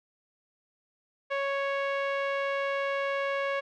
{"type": "tone with low-pass filter", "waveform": "sawtooth", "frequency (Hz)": 554.4, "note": "C#5", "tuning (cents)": 0, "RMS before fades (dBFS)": -30, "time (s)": [1.3, 3.61], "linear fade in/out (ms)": 20, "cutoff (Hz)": 2300, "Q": 1.6, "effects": []}